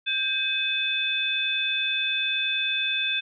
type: tone cluster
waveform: sine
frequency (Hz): 1587 / 2550 / 3519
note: G6 / D#7 / A7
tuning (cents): +21 / +42 / 0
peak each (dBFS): -31 / -27 / -26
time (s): 0.06-3.21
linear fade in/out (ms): 20
effects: none